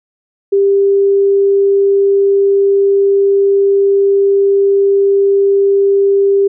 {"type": "tone", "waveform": "sine", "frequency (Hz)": 396.4, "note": "G4", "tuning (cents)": 19, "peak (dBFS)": -7, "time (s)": [0.52, 6.48], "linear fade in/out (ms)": 10, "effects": []}